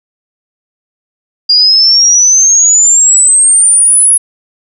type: exponential sweep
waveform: sine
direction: up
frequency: 4796 to 10548 Hz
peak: -3 dBFS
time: 1.49-4.18 s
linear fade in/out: 10 ms
effects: none